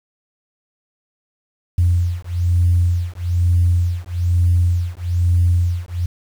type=beating tone pair; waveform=sine; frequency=87 / 88.1 Hz; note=F2 / F2; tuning=-6 / +16 cents; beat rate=1.1 Hz; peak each=-16 dBFS; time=1.78-6.06 s; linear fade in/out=5 ms; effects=tanh soft clip ceiling -6 dBFS + 7-bit